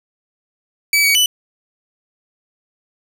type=tone with pitch steps; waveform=sawtooth; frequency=2293 / 2256 / 2983 Hz; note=D7 / C#7 / F#7; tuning=-42 / +30 / +13 cents; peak=-8 dBFS; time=0.93-1.26 s; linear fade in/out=2 ms; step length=110 ms; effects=none